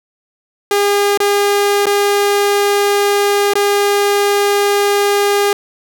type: tone with dropouts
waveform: sawtooth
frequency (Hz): 405.7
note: G#4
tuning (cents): -41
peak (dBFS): -7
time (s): 0.71-5.53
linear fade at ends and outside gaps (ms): 2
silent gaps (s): 1.175-1.202 / 1.857-1.867 / 3.536-3.554
effects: none